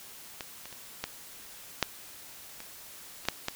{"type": "clicks", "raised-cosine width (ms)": 0.2, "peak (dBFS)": [-19, -26, -27, -14, -6, -25, -24, -7, -12], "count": 9, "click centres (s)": [0.408, 0.656, 0.727, 1.04, 1.827, 2.604, 3.253, 3.286, 3.484], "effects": ["white hiss -48 dBFS RMS until 3.55 s"]}